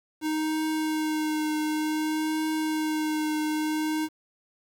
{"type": "tone with vibrato", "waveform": "square", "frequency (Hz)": 310, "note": "D#4", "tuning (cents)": -6, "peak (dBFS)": -26, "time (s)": [0.21, 4.09], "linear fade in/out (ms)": 50, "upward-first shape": "triangle", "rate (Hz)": 0.55, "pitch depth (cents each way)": 20, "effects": ["9-bit"]}